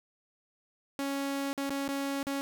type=tone with dropouts; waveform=sawtooth; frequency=277.2 Hz; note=C#4; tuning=in tune; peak=-27 dBFS; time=0.99-2.41 s; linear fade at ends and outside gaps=0 ms; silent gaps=1.53-1.577 / 1.695-1.704 / 1.879-1.888 / 2.229-2.269 s; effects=none